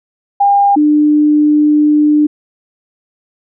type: tone pair in turn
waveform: sine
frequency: 804 / 299.2 Hz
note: G5 / D4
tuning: +44 / +32 cents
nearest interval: octave + perfect fourth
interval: 1712 cents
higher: first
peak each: -6 dBFS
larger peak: neither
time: 0.4-0.76 / 0.76-2.27 s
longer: second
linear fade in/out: 10 ms
effects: none